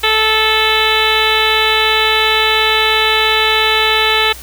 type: harmonic tone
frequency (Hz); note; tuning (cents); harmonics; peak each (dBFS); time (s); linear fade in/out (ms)
437.1; A4; -11; 1 / 2 / 3 / 4 / 5 / 6 / 7 / 8 / 9; -19 / -19 / -19 / -19 / -19 / -19 / -19 / -19 / -19; 0.03-4.33; 10
effects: added 60 Hz sine -34 dBFS peak until 4.42 s + white hiss -34 dBFS RMS until 4.42 s